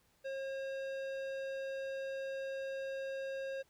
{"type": "tone with tanh clipping", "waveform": "sine", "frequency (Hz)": 539, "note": "C#5", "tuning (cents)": -49, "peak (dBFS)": -40, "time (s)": [0.24, 3.63], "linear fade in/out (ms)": 20, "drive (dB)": 15, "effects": ["pink hiss -72 dBFS RMS until 3.69 s"]}